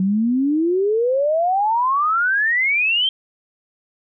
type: exponential sweep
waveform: sine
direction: up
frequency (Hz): 183.8 to 3184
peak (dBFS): -15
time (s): 0-3.09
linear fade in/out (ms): 2
effects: none

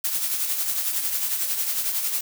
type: noise with tremolo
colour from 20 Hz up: blue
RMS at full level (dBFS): -23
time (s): 0.04-2.21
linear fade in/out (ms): 5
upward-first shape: triangle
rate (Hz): 11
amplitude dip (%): 55
effects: none

